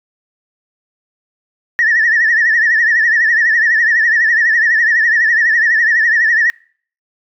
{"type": "tone with vibrato", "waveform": "sine", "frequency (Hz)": 1823, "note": "A#6", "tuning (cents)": -39, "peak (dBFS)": -8, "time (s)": [1.79, 6.5], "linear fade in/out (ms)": 0, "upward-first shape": "triangle", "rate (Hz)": 12, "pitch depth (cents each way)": 120, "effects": ["noise-tail reverb RT60 0.5 s tail -26 dB re dry", "tanh soft clip ceiling -4 dBFS"]}